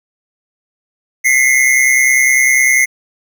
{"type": "tone pair together", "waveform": "square", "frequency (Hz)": [2021, 2151], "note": ["B6", "C7"], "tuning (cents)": [39, 47], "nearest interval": "minor second", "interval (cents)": 108, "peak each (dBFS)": -12, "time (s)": [1.24, 2.86], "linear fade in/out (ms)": 20, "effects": []}